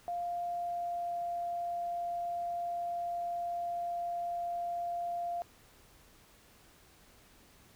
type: tone with pitch glide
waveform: sine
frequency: 698.5 to 694.5 Hz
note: F5 to F5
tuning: 0 to -10 cents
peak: -33 dBFS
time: 0.08-5.42 s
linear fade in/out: 0 ms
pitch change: -10 cents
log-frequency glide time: 0.47-1.19 s
effects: pink hiss -61 dBFS RMS until 7.75 s